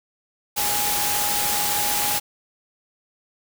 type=tone in noise; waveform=sine; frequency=827 Hz; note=G#5; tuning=8 cents flat; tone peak=-28 dBFS; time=0.56-2.2 s; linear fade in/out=20 ms; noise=white; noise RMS=-23 dBFS; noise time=0.56-2.2 s; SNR=-8 dB; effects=none